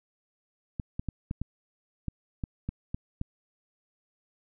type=clicks; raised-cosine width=5 ms; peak=-19 dBFS; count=10; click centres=0.798 / 0.995 / 1.087 / 1.311 / 1.416 / 2.083 / 2.438 / 2.69 / 2.945 / 3.214 s; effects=none